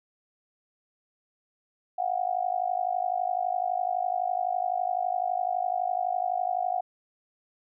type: tone with amplitude modulation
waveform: sine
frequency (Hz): 728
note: F#5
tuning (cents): -28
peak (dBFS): -21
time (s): 1.98-6.81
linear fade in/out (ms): 10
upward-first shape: sine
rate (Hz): 51.9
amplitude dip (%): 95
effects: none